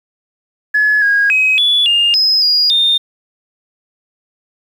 sine tone with pitch steps, 1703 / 1639 / 2537 / 3432 / 2819 / 5090 / 4871 / 3637 Hz, G#6 / G#6 / D#7 / A7 / F7 / D#8 / D#8 / A#7, +43 / -23 / +33 / -44 / +16 / +39 / -38 / -43 cents, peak -8 dBFS, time 0.74-2.98 s, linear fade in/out 10 ms, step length 280 ms, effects tanh soft clip ceiling -4 dBFS + 7-bit

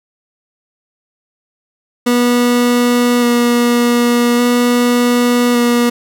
30% pulse tone with vibrato, 241.4 Hz, B3, 39 cents flat, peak -7 dBFS, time 2.06-5.9 s, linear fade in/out 10 ms, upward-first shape square, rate 0.43 Hz, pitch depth 11 cents each way, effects none

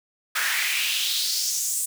pink noise with high-pass filter sweep, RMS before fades -25 dBFS, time 0.35-1.86 s, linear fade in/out 10 ms, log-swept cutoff 1500 to 8600 Hz, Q 3.1, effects none

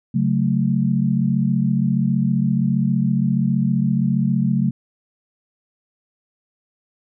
sine chord, F# minor, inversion second, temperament equal, 138.59 / 185 / 220 Hz, C#3 / F#3 / A3, 0 / 0 / 0 cents, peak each -20 dBFS, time 0.14-4.71 s, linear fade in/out 10 ms, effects none

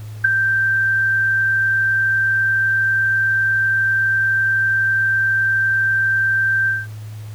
sine tone with ADSR envelope, 1568 Hz, G6, in tune, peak -6 dBFS, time 0.24-6.87 s, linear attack 10 ms, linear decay 7 ms, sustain -8 dB, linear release 190 ms, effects added 107 Hz sine -29 dBFS peak until 7.34 s + pink hiss -46 dBFS RMS until 7.34 s

